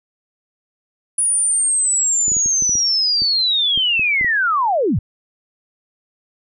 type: linear sweep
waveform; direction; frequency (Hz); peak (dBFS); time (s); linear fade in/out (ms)
sine; down; 9810 to 69.3; -14; 1.18-4.99; 5
type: clicks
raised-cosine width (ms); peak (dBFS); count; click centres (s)
3; -19; 12; 2.281 / 2.318 / 2.367 / 2.46 / 2.623 / 2.694 / 2.754 / 3.22 / 3.776 / 3.995 / 4.212 / 4.246
effects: none